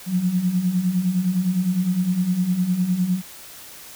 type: beating tone pair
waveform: sine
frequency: 174.61 / 184.41 Hz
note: F3 / F#3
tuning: 0 / -6 cents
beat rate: 9.8 Hz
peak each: -25 / -19 dBFS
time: 0.06-3.22 s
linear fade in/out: 50 ms
effects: white hiss -41 dBFS RMS until 3.95 s